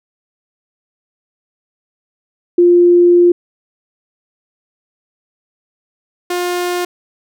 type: tone pair in turn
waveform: sine / sawtooth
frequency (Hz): 350.1 / 355.2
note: F4 / F4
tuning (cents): +4 / +29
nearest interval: unison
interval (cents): 25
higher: second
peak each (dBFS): -5 / -12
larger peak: first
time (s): 2.58-3.32 / 6.3-6.85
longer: first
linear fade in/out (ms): 5
effects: none